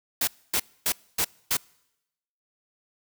white noise bursts, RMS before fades -24 dBFS, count 5, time 0.21-1.57 s, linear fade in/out 5 ms, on 64 ms, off 260 ms, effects noise-tail reverb RT60 0.9 s tail -26 dB re dry

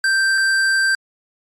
square tone pair in turn, 1568 / 1568 Hz, G6 / G6, 0 / 0 cents, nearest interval unison, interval 0 cents, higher neither, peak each -15 dBFS, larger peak neither, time 0.04-0.38 / 0.38-0.95 s, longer second, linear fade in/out 2 ms, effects low-pass 9000 Hz 12 dB/octave + AAC 64 kbps

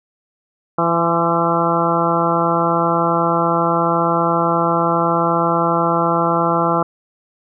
harmonic tone with a mistuned harmonic, 168.1 Hz, E3, 34 cents sharp, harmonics 1 / 2 / 3 / 4 / 5 / 6 / 7 / 8, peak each -22 / -22 / -22 / -22 / -22 / -22 / -22 / -22 dBFS, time 0.78-6.83 s, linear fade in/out 5 ms, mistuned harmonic 6, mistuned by +43 cents, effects none

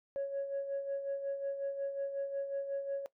sine tone with tremolo, 554.4 Hz, C#5, in tune, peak -30 dBFS, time 0.16-3.06 s, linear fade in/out 0 ms, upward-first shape sine, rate 5.5 Hz, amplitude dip 60%, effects noise-tail reverb RT60 0.1 s tail -19 dB re dry + tanh soft clip ceiling -30 dBFS

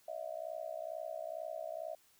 sine tone with amplitude modulation, 645 Hz, E5, 38 cents flat, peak -35 dBFS, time 0.08-1.95 s, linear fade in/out 5 ms, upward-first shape sine, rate 62.2 Hz, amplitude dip 100%, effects white hiss -68 dBFS RMS until 2.19 s

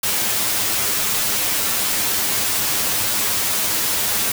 white noise with comb filter, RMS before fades -20 dBFS, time 0.03-4.32 s, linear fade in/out 5 ms, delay 9.6 ms, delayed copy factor +0.65, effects none

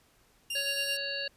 sawtooth tone, 2794 Hz, F7, in tune, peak -29 dBFS, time 0.5-0.97 s, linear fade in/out 5 ms
harmonic tone, 557 Hz, C#5, 8 cents sharp, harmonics 1 / 3 / 5 / 7 / 8, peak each -40 / -38 / -37 / -43 / -37 dBFS, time 0.55-1.28 s, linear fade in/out 5 ms
effects pink hiss -65 dBFS RMS until 1.36 s + resampled to 32000 Hz

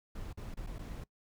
brown noise with dropouts, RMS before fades -42 dBFS, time 0.15-1.04 s, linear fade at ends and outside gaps 5 ms, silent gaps 0.329-0.373 / 0.542-0.57 / 0.665-0.67 / 0.785-0.79 s, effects noise-tail reverb RT60 0.1 s tail -21 dB re dry

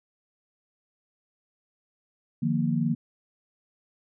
sine chord, Eb suspended second, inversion none, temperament equal with one note detuned, 152.27 / 174.61 / 233.1 Hz, Eb3 / F3 / Bb3, -37 / 0 / 0 cents, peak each -27 / -28 / -26 dBFS, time 2.42-2.95 s, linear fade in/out 10 ms, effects none

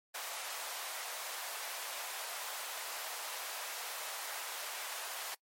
pink high-pass noise, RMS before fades -42 dBFS, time 0.14-5.35 s, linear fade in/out 10 ms, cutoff 630 Hz, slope 24 dB/octave, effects noise-tail reverb RT60 0.1 s tail -23 dB re dry + MP3 64 kbps

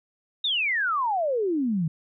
sine exponential sweep, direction down, 3790 to 151.5 Hz, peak -22 dBFS, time 0.44-1.88 s, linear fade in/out 5 ms, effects none

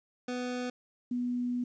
25% pulse / sine tone pair in turn, 248.3 / 245.3 Hz, B3 / B3, +9 / -12 cents, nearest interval unison, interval 21 cents, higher first, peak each -29 / -29 dBFS, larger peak neither, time 0.28-0.7 / 1.11-1.64 s, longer second, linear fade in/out 5 ms, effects resampled to 16000 Hz + 11-bit

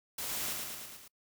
white noise with echo, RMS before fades -38 dBFS, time 0.18-0.53 s, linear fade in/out 5 ms, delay 110 ms, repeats 5, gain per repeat -3 dB, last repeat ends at 1.08 s, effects noise-tail reverb RT60 0.1 s tail -26 dB re dry

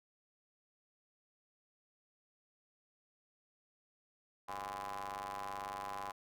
sawtooth ring-modulated tone, 98 Hz, G2, in tune, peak -34 dBFS, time 4.48-6.12 s, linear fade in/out 10 ms, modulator 919 Hz, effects none

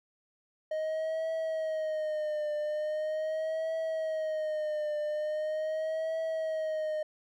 triangle tone with vibrato, 622.3 Hz, D#5, in tune, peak -28 dBFS, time 0.71-7.03 s, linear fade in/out 5 ms, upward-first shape triangle, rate 0.41 Hz, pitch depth 69 cents each way, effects none

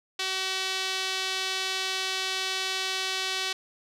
sawtooth tone with band-pass filter, 379 Hz, F#4, 42 cents sharp, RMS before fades -30 dBFS, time 0.19-3.53 s, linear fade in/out 5 ms, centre 3800 Hz, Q 1.5, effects none

